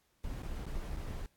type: noise with dropouts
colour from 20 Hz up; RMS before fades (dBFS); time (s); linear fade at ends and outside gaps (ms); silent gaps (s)
brown; -39; 0.24-1.26; 1; 0.422-0.432 / 0.657-0.664 / 0.965-0.97
effects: pink hiss -74 dBFS RMS until 1.36 s + AAC 64 kbps